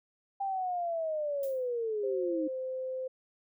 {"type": "linear sweep", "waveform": "sine", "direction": "down", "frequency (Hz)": [796, 302.8], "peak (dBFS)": -30, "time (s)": [0.4, 2.48], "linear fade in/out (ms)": 10}
{"type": "noise with exponential decay", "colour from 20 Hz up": "violet", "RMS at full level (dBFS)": -45, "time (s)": [1.43, 1.69], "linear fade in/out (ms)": 2, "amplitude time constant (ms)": 56}
{"type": "tone with pitch glide", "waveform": "sine", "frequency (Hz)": [523.3, 517.9], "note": ["C5", "C5"], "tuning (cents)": [0, -18], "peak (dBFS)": -33, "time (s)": [2.03, 3.08], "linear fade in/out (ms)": 10, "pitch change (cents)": -18, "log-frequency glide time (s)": [2.47, 2.59]}
{"effects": []}